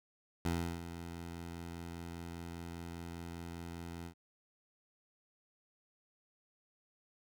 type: tone with ADSR envelope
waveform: 15% pulse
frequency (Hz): 85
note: F2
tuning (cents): -46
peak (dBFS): -25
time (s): 0.45-4.14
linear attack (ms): 3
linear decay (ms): 350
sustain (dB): -12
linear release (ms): 80
effects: none